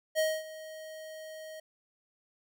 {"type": "tone with ADSR envelope", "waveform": "square", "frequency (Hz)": 629, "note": "D#5", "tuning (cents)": 19, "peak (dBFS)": -25, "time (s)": [0.15, 1.6], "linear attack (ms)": 39, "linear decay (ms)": 240, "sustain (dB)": -18, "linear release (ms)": 5, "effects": []}